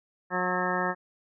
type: harmonic tone with a mistuned harmonic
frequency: 181.3 Hz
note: F#3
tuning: 35 cents flat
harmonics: 1 / 2 / 3 / 4 / 5 / 6 / 7 / 9 / 10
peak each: -34 / -34 / -34 / -34 / -34 / -34 / -34 / -34 / -34 dBFS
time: 0.3-0.95 s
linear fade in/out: 50 ms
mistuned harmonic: 7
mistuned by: +31 cents
effects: none